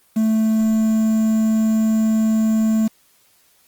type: tone with quantisation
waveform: triangle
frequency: 220 Hz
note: A3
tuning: in tune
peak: -12 dBFS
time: 0.16-2.88 s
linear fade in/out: 10 ms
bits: 6
effects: white hiss -57 dBFS RMS until 3.67 s + Opus 24 kbps